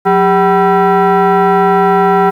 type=tone with frequency modulation; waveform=sine; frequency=181.2 Hz; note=F#3; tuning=36 cents flat; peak=-5 dBFS; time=0.05-2.31 s; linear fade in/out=20 ms; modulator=581 Hz; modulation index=1.8; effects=tanh soft clip ceiling -3 dBFS + 7-bit